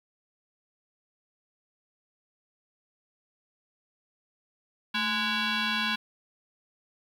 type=tone with frequency modulation; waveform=sine; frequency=845 Hz; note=G#5; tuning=30 cents sharp; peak=-24 dBFS; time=4.94-5.96 s; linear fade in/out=10 ms; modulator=625 Hz; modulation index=5.1; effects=tanh soft clip ceiling -22 dBFS + 9-bit